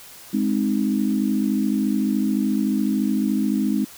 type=chord; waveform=sine; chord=Ab major; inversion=none; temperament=equal; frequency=207.7 / 261.6 / 311.1 Hz; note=Ab3 / C4 / Eb4; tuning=0 / 0 / 0 cents; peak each=-21 / -23 / -25 dBFS; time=0.33-3.85 s; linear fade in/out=10 ms; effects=white hiss -43 dBFS RMS until 3.97 s